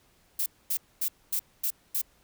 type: noise bursts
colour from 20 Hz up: violet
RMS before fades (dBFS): -28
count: 6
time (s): 0.39-2.016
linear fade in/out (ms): 5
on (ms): 71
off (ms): 240
effects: pink hiss -64 dBFS RMS until 2.23 s